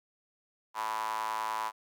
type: tone with high-pass filter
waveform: sawtooth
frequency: 110 Hz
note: A2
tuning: in tune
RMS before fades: -34 dBFS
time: 0.74-1.72 s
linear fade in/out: 50 ms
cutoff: 970 Hz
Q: 7.5
effects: none